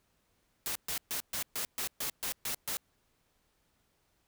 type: noise bursts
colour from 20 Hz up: white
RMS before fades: -35 dBFS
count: 10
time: 0.66-2.77 s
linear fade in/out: 0 ms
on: 94 ms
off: 130 ms
effects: pink hiss -74 dBFS RMS until 4.27 s

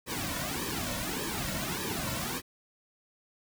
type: noise with flanger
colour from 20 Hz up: pink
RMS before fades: -34 dBFS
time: 0.06-2.42 s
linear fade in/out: 50 ms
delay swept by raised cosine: 1.4 to 2.5 ms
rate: 1.7 Hz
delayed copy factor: -0.95
effects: none

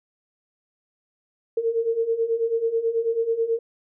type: beating tone pair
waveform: sine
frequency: 451.3 / 460.5 Hz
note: A4 / A#4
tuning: +44 / -21 cents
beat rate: 9.2 Hz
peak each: -26 / -22 dBFS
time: 1.57-3.59 s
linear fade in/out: 5 ms
effects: none

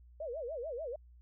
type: tone with vibrato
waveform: sine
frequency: 554.4 Hz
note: C#5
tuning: in tune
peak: -37 dBFS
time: 0.2-0.96 s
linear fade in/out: 5 ms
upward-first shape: sine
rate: 6.8 Hz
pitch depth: 300 cents each way
effects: added 60 Hz sine -55 dBFS peak until 1.21 s

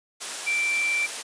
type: tone in noise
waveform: sine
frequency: 2344 Hz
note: D7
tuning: 4 cents flat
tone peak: -22 dBFS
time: 0.46-1.07 s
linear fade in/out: 20 ms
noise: white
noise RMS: -32 dBFS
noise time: 0.2-1.23 s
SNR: +7 dB
effects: high-pass 400 Hz 12 dB/octave + resampled to 22050 Hz

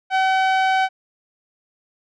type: tone with low-pass filter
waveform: sawtooth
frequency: 760 Hz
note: F#5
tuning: 46 cents sharp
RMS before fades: -18 dBFS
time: 0.1-0.89 s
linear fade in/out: 50 ms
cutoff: 2800 Hz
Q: 0.69
effects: none

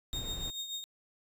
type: noise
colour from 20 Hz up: brown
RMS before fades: -40 dBFS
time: 0.13-0.5 s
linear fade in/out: 0 ms
type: tone with tremolo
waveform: 35% pulse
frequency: 3702 Hz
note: A#7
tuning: 13 cents flat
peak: -32 dBFS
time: 0.13-0.84 s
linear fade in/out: 0 ms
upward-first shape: triangle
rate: 6.9 Hz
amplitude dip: 65%
effects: resampled to 32000 Hz

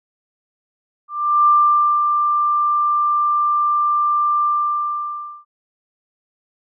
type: tone with ADSR envelope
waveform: sine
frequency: 1186 Hz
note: D6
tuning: 17 cents sharp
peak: -9 dBFS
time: 1.08-5.45 s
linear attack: 390 ms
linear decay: 540 ms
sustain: -5 dB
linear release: 1000 ms
effects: none

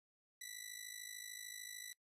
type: ring-modulated tone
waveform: 10% pulse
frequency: 1975.5 Hz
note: B6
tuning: in tune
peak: -36 dBFS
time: 0.41-1.93 s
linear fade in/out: 0 ms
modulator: 26.7 Hz
effects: noise-tail reverb RT60 0.1 s tail -22 dB re dry + resampled to 32000 Hz

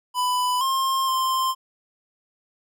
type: tone with pitch steps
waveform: square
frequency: 996 / 1064 / 1048 Hz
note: B5 / C6 / C6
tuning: +14 / +29 / +2 cents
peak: -21 dBFS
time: 0.14-1.55 s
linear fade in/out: 50 ms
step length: 470 ms
effects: none

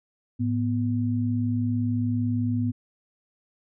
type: tone pair together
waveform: sine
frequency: 107.8 / 245.7 Hz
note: A2 / B3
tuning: -35 / -9 cents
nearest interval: octave + major second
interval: 1426 cents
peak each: -25 dBFS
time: 0.39-2.72 s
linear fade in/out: 20 ms
effects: none

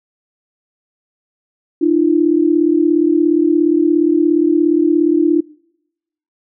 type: tone pair together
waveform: sine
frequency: 303.1 / 340.2 Hz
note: D#4 / F4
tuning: -45 / -45 cents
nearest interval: major second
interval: 200 cents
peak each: -13 dBFS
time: 1.81-5.41 s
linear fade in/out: 10 ms
effects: noise-tail reverb RT60 0.9 s tail -25 dB re dry

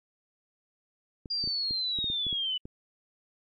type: clicks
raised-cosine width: 3 ms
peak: -28 dBFS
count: 10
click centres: 1.258 / 1.44 / 1.475 / 1.709 / 1.988 / 2.043 / 2.101 / 2.267 / 2.328 / 2.655 s
type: linear sweep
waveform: sine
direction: down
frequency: 4815 to 2958 Hz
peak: -28 dBFS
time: 1.3-2.58 s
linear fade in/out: 10 ms
effects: AAC 64 kbps

